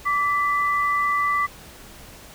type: tone pair together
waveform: sine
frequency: 1159 / 1992.5 Hz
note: D6 / B6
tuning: -23 / +15 cents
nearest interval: major sixth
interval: 938 cents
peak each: -20 / -24 dBFS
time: 0.05-1.47 s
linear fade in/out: 20 ms
effects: pink hiss -44 dBFS RMS until 2.34 s